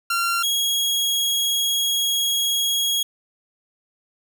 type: tone pair in turn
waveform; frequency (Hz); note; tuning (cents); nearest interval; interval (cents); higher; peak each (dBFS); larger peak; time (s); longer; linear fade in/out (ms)
sawtooth; 1377 / 3307; F6 / G#7; -25 / -8; octave + minor third; 1517; second; -16; neither; 0.1-0.43 / 0.43-3.03; second; 5
effects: none